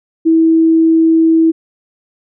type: tone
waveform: sine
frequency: 324.9 Hz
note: E4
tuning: 25 cents flat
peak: -6 dBFS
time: 0.25-1.52 s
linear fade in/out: 20 ms
effects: none